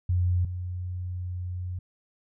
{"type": "tone pair in turn", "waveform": "sine", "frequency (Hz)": [89.4, 90.13], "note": ["F2", "F#2"], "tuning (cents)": [41, -45], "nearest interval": "unison", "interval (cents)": 14, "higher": "second", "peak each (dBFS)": [-21, -30], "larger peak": "first", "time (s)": [[0.09, 0.45], [0.45, 1.79]], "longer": "second", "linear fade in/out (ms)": 5, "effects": []}